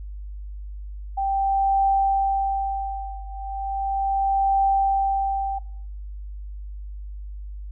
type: tone with tremolo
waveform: sine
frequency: 783 Hz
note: G5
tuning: 2 cents flat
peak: -16 dBFS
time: 1.17-5.59 s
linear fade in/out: 10 ms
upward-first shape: triangle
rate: 0.36 Hz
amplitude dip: 95%
effects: noise-tail reverb RT60 0.7 s tail -22 dB re dry + added 50 Hz sine -32 dBFS peak until 7.71 s